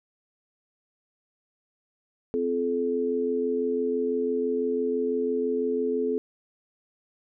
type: harmonic tone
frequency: 86 Hz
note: F2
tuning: 26 cents flat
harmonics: 3 / 4 / 5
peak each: -29 / -34 / -25 dBFS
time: 2.34-6.18 s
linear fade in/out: 0 ms
effects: none